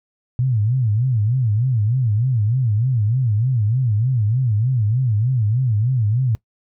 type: tone with vibrato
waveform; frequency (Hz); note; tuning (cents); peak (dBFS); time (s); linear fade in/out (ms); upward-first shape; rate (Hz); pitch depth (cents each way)
sine; 116.7; A#2; +2; -15; 0.39-6.35; 0; sine; 3.3; 220
effects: noise-tail reverb RT60 0.1 s tail -21 dB re dry